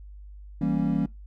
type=chord; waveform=triangle; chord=E diminished seventh; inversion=none; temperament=equal with one note detuned; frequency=164.81 / 196 / 233.1 / 275.6 Hz; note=E3 / G3 / Bb3 / Db4; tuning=0 / 0 / 0 / -10 cents; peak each=-26 dBFS; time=0.61-1.06 s; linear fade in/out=5 ms; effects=noise-tail reverb RT60 0.2 s tail -22 dB re dry + added 50 Hz sine -41 dBFS peak until 1.26 s